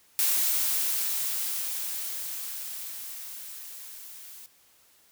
blue noise with level ramp, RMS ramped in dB -24 to -46 dBFS, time 0.19-4.46 s, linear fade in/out 0 ms, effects white hiss -61 dBFS RMS until 5.11 s

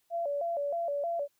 sine tone with vibrato, 624 Hz, D#5, 5 cents sharp, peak -29 dBFS, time 0.1-1.28 s, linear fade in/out 50 ms, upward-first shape square, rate 3.2 Hz, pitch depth 150 cents each way, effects white hiss -74 dBFS RMS until 1.39 s

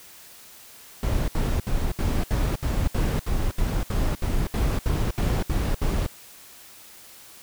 brown noise bursts, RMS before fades -23 dBFS, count 16, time 1.03-6.065 s, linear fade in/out 2 ms, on 250 ms, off 69 ms, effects white hiss -47 dBFS RMS until 7.42 s

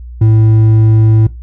sine tone with hard clipping, 110 Hz, A2, in tune, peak -6 dBFS, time 0.21-1.27 s, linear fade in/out 5 ms, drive 5 dB, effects noise-tail reverb RT60 0.2 s tail -19 dB re dry + added 60 Hz sine -25 dBFS peak until 1.42 s

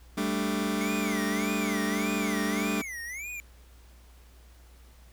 sawtooth chord, G suspended second, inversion none, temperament just, 196 / 220.5 / 294 Hz, G3 / A3 / D4, 0 / +4 / +2 cents, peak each -27 dBFS, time 0.17-2.82 s, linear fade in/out 10 ms
square tone with vibrato, 2139 Hz, C7, 38 cents sharp, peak -36 dBFS, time 0.81-3.4 s, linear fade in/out 0 ms, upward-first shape sine, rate 1.7 Hz, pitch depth 250 cents each way
effects added 60 Hz sine -51 dBFS peak until 5.12 s + pink hiss -60 dBFS RMS until 5.12 s

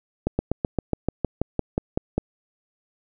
slowing click train, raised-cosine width 2 ms, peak -8 dBFS, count 13, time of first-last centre 0.27-2.18 s, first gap 120 ms, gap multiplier 1.05, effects none

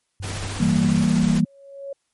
sine tone with pitch glide, 97.2 to 96.14 Hz, G2 to G2, -14 to -33 cents, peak -29 dBFS, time 0.2-1.03 s, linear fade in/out 0 ms, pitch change -19 cents, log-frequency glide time 0.64-0.79 s
pink noise with tremolo, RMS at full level -30 dBFS, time 0.22-1.41 s, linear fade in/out 20 ms, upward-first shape sine, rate 15 Hz, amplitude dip 25%
sine chord, E diminished, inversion none, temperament equal, 164.81 / 196 / 233.1 Hz, E3 / G3 / Bb3, 0 / 0 / 0 cents, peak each -20 dBFS, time 0.6-1.45 s, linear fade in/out 5 ms
sine tone with exponential growth, 554.4 Hz, C#5, in tune, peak -27 dBFS, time 1.19-1.93 s, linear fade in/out 5 ms, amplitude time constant 160 ms
effects white hiss -72 dBFS RMS until 2.13 s + MP3 48 kbps

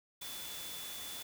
sine tone in noise, 3465 Hz, A7, 27 cents flat, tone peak -47 dBFS, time 0.21-1.23 s, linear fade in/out 10 ms, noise white, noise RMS -45 dBFS, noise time 0.21-1.23 s, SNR -5 dB, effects none

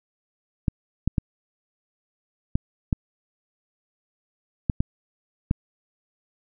clicks, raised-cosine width 5 ms, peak -8 dBFS, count 8, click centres 0.682 / 1.076 / 1.182 / 2.555 / 2.928 / 4.698 / 4.805 / 5.511 s, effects none

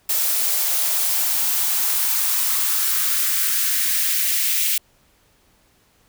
blue noise with high-pass filter sweep, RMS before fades -20 dBFS, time 0.09-4.78 s, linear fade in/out 5 ms, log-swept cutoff 470 to 2300 Hz, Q 1.9, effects pink hiss -59 dBFS RMS until 6.08 s

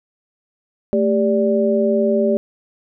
sine tone cluster, 222.2 / 397.6 / 584 Hz, A3 / G4 / D5, +17 / +25 / -10 cents, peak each -18 dBFS, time 0.93-2.37 s, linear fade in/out 0 ms, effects none

